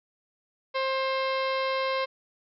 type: harmonic tone with a mistuned harmonic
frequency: 530 Hz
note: C5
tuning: 22 cents sharp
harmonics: 1 / 2 / 3 / 4 / 5 / 6 / 7 / 8 / 9 / 10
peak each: -28 / -30 / -39 / -35 / -40 / -41 / -45 / -41 / -45 / -49 dBFS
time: 0.74-2.06 s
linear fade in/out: 20 ms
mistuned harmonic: 8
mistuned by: -64 cents
effects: none